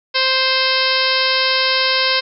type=harmonic tone with a mistuned harmonic; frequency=523.3 Hz; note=C5; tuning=in tune; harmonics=1 / 2 / 3 / 4 / 5 / 6 / 7 / 8 / 9 / 10; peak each=-23 / -23 / -23 / -23 / -23 / -23 / -23 / -23 / -23 / -23 dBFS; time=0.14-2.21 s; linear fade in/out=20 ms; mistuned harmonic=7; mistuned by=+45 cents; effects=none